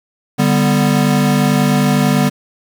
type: chord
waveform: square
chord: G major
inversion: second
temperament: equal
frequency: 146.83 / 196 / 246.9 Hz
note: D3 / G3 / B3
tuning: 0 / 0 / 0 cents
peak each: -16 dBFS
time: 0.38-2.3 s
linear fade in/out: 20 ms
effects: 7-bit